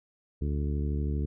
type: harmonic tone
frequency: 72.7 Hz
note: D2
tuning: 17 cents flat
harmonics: 1 / 2 / 3 / 4 / 5 / 6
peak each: -28 / -34 / -38 / -40 / -42 / -44 dBFS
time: 0.41-1.26 s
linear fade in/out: 10 ms
effects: none